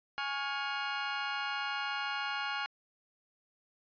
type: chord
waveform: 25% pulse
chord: Db major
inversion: second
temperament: equal with one note detuned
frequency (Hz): 830.6 / 1108.7 / 1415.6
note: Ab5 / Db6 / F6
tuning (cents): 0 / 0 / +23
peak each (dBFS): -34 / -36 / -33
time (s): 0.18-2.66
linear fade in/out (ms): 0
effects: resampled to 11025 Hz